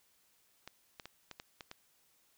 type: clicks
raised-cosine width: 0.2 ms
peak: -28 dBFS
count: 7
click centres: 0.676 / 0.998 / 1.056 / 1.313 / 1.399 / 1.608 / 1.714 s
effects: white hiss -71 dBFS RMS until 2.37 s